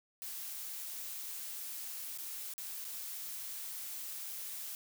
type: noise with dropouts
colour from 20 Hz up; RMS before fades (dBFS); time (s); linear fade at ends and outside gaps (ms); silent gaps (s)
blue; -43; 0.22-4.75; 0; 2.176-2.185 / 2.537-2.58 / 2.844-2.85
effects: none